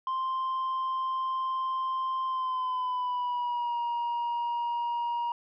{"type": "tone with pitch glide", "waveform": "sine", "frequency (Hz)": [1046.5, 948.6], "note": ["C6", "A#5"], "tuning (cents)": [0, 30], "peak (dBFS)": -25, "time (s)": [0.07, 5.32], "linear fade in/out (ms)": 2, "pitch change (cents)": -170, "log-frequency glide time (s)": [2.26, 3.78], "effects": ["tanh soft clip ceiling -27 dBFS"]}